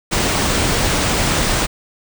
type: band-stop noise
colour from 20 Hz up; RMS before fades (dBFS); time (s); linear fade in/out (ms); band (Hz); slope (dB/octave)
pink; -17; 0.11-1.67; 20; 10000 to 15000; 96
effects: none